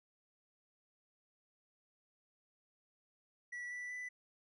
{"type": "tone with pitch steps", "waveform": "triangle", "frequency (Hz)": [1948, 1968.4, 1988.9], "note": ["B6", "B6", "B6"], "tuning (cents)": [-24, -6, 12], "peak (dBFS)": -40, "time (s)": [3.52, 4.09], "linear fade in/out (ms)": 10, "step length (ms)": 190, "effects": ["resampled to 24000 Hz"]}